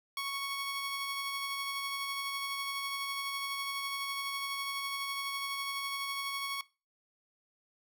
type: tone with tremolo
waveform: 15% pulse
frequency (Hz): 1108.7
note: C#6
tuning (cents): 0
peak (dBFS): -27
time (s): 0.17-6.61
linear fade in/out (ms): 2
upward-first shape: sine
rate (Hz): 12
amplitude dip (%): 25
effects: noise-tail reverb RT60 0.3 s tail -20 dB re dry